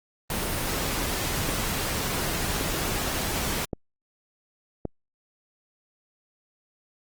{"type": "noise", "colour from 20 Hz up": "pink", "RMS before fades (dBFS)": -28, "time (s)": [0.3, 3.65], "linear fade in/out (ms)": 2}
{"type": "click train", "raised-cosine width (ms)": 2, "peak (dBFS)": -15, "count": 4, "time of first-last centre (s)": [1.49, 4.853], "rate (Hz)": 0.892}
{"effects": ["Opus 24 kbps"]}